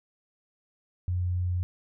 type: tone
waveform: sine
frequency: 89.6 Hz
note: F2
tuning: 45 cents sharp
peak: -25 dBFS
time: 1.08-1.63 s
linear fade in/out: 0 ms
effects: none